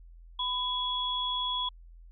sine tone pair together, 1000 / 3361 Hz, B5 / G#7, +21 / +20 cents, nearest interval octave + major sixth, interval 2099 cents, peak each -33 / -30 dBFS, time 0.39-1.69 s, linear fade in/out 5 ms, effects added 42 Hz sine -48 dBFS peak until 2.11 s

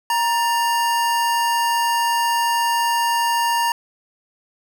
square tone pair together, 938.6 / 1778 Hz, A#5 / A6, +12 / +18 cents, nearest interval major seventh, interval 1106 cents, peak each -18 / -28 dBFS, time 0.1-3.72 s, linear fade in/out 2 ms, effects none

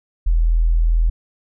sine tone, 41.2 Hz, E1, in tune, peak -12 dBFS, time 0.26-1.1 s, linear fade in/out 10 ms, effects none

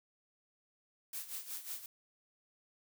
blue noise with tremolo, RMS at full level -41 dBFS, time 1.13-1.86 s, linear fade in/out 2 ms, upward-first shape sine, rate 5.5 Hz, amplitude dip 75%, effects none

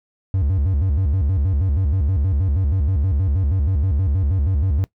triangle tone with vibrato, 82.1 Hz, E2, 6 cents flat, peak -14 dBFS, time 0.34-4.84 s, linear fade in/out 0 ms, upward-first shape square, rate 6.3 Hz, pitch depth 260 cents each way, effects noise-tail reverb RT60 0.1 s tail -20 dB re dry

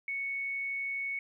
sine tone, 2217 Hz, C#7, in tune, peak -32 dBFS, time 0.08-1.19 s, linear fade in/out 2 ms, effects 12-bit

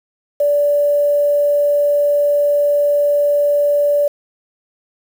sine tone with quantisation, 580 Hz, D5, 22 cents flat, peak -11 dBFS, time 0.4-4.08 s, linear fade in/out 5 ms, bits 6, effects none

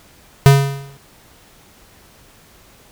square tone with exponential decay, 138.59 Hz, C#3, in tune, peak -3 dBFS, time 0.46-0.97 s, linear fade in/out 0 ms, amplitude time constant 110 ms, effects pink hiss -48 dBFS RMS until 2.91 s

